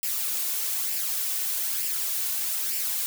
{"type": "noise with flanger", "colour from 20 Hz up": "blue", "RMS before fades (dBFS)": -28, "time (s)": [0.03, 3.06], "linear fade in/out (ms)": 0, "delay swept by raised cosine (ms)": [0.39, 2.79], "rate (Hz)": 1.1, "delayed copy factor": 0.5, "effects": []}